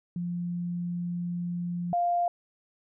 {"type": "tone pair in turn", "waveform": "sine", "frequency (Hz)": [174.61, 698.4], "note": ["F3", "F5"], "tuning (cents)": [0, 0], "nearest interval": "2 octaves", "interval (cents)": 2400, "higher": "second", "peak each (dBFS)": [-29, -23], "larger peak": "second", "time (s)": [[0.16, 1.93], [1.93, 2.28]], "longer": "first", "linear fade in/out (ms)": 2, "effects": []}